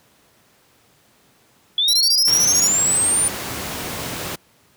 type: linear sweep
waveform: sine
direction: up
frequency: 3382 to 9397 Hz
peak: -15 dBFS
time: 1.78-3.28 s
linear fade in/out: 2 ms
type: tone bursts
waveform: sawtooth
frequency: 5588 Hz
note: F8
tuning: in tune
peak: -14 dBFS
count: 11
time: 1.88-2.673 s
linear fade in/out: 2 ms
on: 53 ms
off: 21 ms
type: noise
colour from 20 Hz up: pink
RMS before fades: -27 dBFS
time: 2.27-4.36 s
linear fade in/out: 10 ms
effects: pink hiss -56 dBFS RMS until 4.76 s + high-pass 100 Hz 12 dB/octave